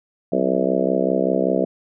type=harmonic tone with a mistuned harmonic; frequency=65.2 Hz; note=C2; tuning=5 cents flat; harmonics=3 / 4 / 5 / 6 / 7 / 8 / 9 / 10; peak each=-25 / -25 / -25 / -25 / -25 / -25 / -25 / -25 dBFS; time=0.32-1.65 s; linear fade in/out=5 ms; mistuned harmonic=3; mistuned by=-80 cents; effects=none